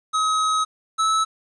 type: tone pair in turn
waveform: square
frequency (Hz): 1272 / 1302.5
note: D#6 / E6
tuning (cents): +38 / -21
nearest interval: unison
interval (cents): 41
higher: second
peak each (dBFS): -19 / -18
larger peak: second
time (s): 0.13-0.65 / 0.98-1.25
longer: first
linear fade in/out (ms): 20
effects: resampled to 22050 Hz + 9-bit